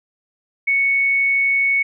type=tone; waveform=sine; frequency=2217 Hz; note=C#7; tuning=in tune; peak=-14 dBFS; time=0.67-1.83 s; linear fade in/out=10 ms; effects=none